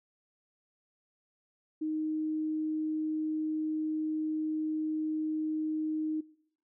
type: tone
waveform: sine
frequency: 311.1 Hz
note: D#4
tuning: in tune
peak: -30 dBFS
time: 1.81-6.21 s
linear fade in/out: 10 ms
effects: noise-tail reverb RT60 0.7 s tail -22 dB re dry